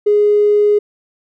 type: tone with tanh clipping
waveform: triangle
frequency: 415.3 Hz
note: G#4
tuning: in tune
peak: -8 dBFS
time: 0.06-0.79 s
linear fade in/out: 10 ms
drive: 2 dB
effects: none